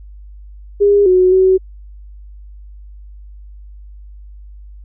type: tone with pitch steps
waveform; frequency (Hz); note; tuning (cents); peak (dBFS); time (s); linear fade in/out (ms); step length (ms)
sine; 406 / 367.9 / 376.2; G#4 / F#4 / F#4; -39 / -10 / +29; -7; 0.8-1.58; 20; 260
effects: added 50 Hz sine -33 dBFS peak until 4.84 s